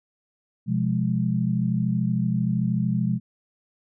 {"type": "chord", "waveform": "sine", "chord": "F diminished", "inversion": "second", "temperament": "equal with one note detuned", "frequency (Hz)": [126.58, 174.61, 207.7], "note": ["Cb3", "F3", "Ab3"], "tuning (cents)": [43, 0, 0], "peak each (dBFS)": -25, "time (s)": [0.66, 3.2], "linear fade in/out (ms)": 50, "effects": []}